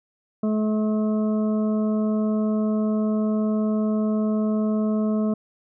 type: harmonic tone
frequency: 214.8 Hz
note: A3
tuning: 41 cents flat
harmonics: 1 / 2 / 3 / 5 / 6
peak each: -20 / -30 / -31 / -40 / -43 dBFS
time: 0.43-5.34 s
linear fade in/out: 5 ms
effects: none

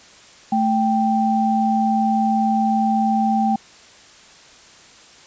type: tone pair together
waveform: sine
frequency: 220 / 784 Hz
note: A3 / G5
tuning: 0 / 0 cents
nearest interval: octave + minor seventh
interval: 2200 cents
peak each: -18 dBFS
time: 0.52-3.56 s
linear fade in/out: 5 ms
effects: white hiss -46 dBFS RMS until 5.26 s + resampled to 16000 Hz

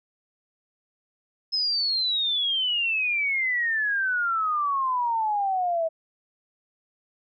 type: exponential sweep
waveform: sine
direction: down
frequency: 5180 to 640 Hz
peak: -22 dBFS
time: 1.52-5.89 s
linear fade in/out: 20 ms
effects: none

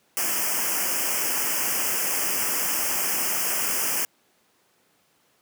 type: band-stop noise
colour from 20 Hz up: white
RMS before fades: -25 dBFS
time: 0.17-4.05 s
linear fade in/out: 0 ms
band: 3100 to 4900 Hz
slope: 96 dB/octave
effects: pink hiss -64 dBFS RMS until 5.41 s + high-pass 200 Hz 12 dB/octave

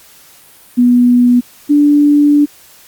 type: tone pair in turn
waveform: sine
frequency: 244.6 / 291.9 Hz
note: B3 / D4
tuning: -16 / -10 cents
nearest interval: minor third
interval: 306 cents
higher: second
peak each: -5 dBFS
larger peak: neither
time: 0.77-1.41 / 1.69-2.46 s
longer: second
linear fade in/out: 20 ms
effects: white hiss -42 dBFS RMS until 2.87 s + Opus 48 kbps

